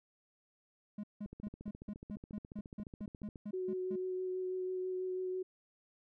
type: tone bursts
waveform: triangle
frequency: 207.7 Hz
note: G#3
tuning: in tune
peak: -37 dBFS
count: 14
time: 0.98-3.96 s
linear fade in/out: 5 ms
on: 55 ms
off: 170 ms
type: click train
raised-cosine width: 3 ms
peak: -35 dBFS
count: 31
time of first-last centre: 1.26-3.358 s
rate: 14.3 Hz
type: tone with vibrato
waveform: sine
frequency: 370 Hz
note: F#4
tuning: in tune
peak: -35 dBFS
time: 3.53-5.43 s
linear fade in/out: 10 ms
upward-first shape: sine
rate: 6.1 Hz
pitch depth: 11 cents each way
effects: none